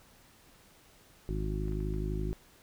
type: harmonic tone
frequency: 51.91 Hz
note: G#1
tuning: in tune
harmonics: 1 / 2 / 3 / 4 / 5 / 6 / 7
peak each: -33 / -40 / -38 / -44 / -45 / -44 / -40 dBFS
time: 1.29-2.33 s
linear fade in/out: 0 ms
type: clicks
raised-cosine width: 0.5 ms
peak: -40 dBFS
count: 4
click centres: 1.682 / 1.722 / 1.804 / 1.939 s
effects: pink hiss -60 dBFS RMS until 2.62 s